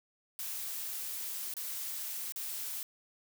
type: noise with dropouts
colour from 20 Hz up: blue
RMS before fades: -39 dBFS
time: 0.39-2.83 s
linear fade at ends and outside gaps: 1 ms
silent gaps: 1.539-1.567 / 2.322-2.36 s
effects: none